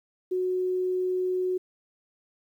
sine tone, 367.6 Hz, F#4, 11 cents flat, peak -24 dBFS, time 0.31-1.58 s, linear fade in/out 10 ms, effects 10-bit

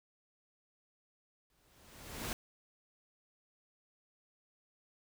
pink noise with exponential growth, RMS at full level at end -37 dBFS, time 1.5-2.33 s, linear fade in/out 1 ms, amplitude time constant 180 ms, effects none

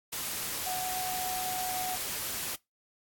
sine tone in noise, 740 Hz, F#5, in tune, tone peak -33 dBFS, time 0.66-1.96 s, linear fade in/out 10 ms, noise white, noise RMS -35 dBFS, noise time 0.12-2.56 s, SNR -1 dB, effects noise-tail reverb RT60 0.2 s tail -24 dB re dry + AAC 64 kbps

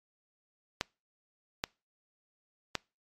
clicks, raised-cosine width 0.2 ms, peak -12 dBFS, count 3, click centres 0.811 / 1.639 / 2.753 s, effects noise-tail reverb RT60 0.3 s tail -26 dB re dry + MP3 64 kbps

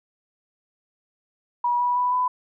sine tone with pitch steps, 967 / 977.7 / 988.5 / 999.4 Hz, B5 / B5 / B5 / B5, -37 / -18 / +1 / +20 cents, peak -19 dBFS, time 1.64-2.28 s, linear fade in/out 5 ms, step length 160 ms, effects none

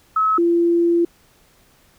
sine tone pair in turn, 1289 / 341.4 Hz, E6 / F4, -39 / -39 cents, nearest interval octave + major seventh, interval 2300 cents, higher first, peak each -14 / -13 dBFS, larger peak second, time 0.16-0.38 / 0.38-1.05 s, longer second, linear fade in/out 5 ms, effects pink hiss -55 dBFS RMS until 1.98 s

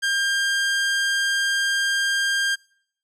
sawtooth tone, 1600 Hz, G6, 35 cents sharp, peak -16 dBFS, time 0.02-2.56 s, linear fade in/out 20 ms, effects noise-tail reverb RT60 0.7 s tail -26 dB re dry + low-pass 9000 Hz 12 dB/octave

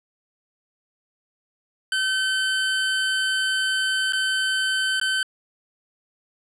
25% pulse tone with dropouts, 1535 Hz, G6, 37 cents flat, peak -17 dBFS, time 1.92-5.23 s, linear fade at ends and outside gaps 2 ms, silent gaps 4.124-4.132 / 4.999-5.013 s, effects low-pass 9000 Hz 12 dB/octave

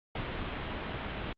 pink low-pass noise, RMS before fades -37 dBFS, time 0.15-1.33 s, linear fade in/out 5 ms, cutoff 3500 Hz, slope 48 dB/octave, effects Opus 48 kbps

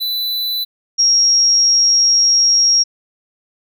square / sine tone pair in turn, 3990 / 5597 Hz, B7 / F8, +17 / +3 cents, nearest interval tritone, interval 586 cents, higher second, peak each -18 / -9 dBFS, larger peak second, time 0-0.65 / 0.98-2.84 s, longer second, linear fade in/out 20 ms, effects none

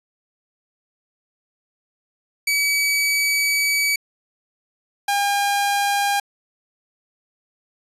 sawtooth tone pair in turn, 2281 / 806.5 Hz, C#7 / G5, +49 / +49 cents, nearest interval octave + tritone, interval 1800 cents, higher first, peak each -14 dBFS, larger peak neither, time 2.47-3.96 / 5.08-6.2 s, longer first, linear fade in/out 5 ms, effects resampled to 32000 Hz

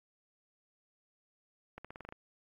accelerating click train, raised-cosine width 0.5 ms, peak -30 dBFS, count 8, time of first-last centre 1.78-2.124 s, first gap 66 ms, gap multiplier 0.9, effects AAC 48 kbps

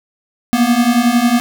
square beating tone pair, 233.1 / 244.1 Hz, A#3 / B3, 0 / -20 cents, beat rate 11 Hz, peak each -15 / -13 dBFS, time 0.53-1.4 s, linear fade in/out 0 ms, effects none

